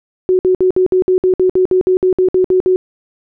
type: tone bursts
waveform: sine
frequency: 370 Hz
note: F#4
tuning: in tune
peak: -8 dBFS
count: 16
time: 0.29-2.76 s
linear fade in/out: 0 ms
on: 100 ms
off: 58 ms
effects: none